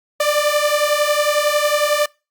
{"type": "beating tone pair", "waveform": "sawtooth", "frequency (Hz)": [587.3, 598.3], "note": ["D5", "D5"], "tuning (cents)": [0, 32], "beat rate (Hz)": 11, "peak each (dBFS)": -14, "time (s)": [0.2, 2.06], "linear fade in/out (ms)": 5, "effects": ["noise-tail reverb RT60 0.3 s tail -25 dB re dry", "Opus 48 kbps"]}